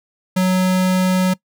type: tone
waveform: square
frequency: 185 Hz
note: F#3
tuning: in tune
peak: -14 dBFS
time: 0.36-1.34 s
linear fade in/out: 10 ms
effects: noise-tail reverb RT60 0.1 s tail -22 dB re dry